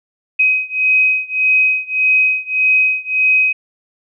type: beating tone pair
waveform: sine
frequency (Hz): 2524 / 2525.7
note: D#7 / D#7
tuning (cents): +24 / +25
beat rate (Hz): 1.7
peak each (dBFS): -14 / -15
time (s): 0.39-3.53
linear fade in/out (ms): 10
effects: none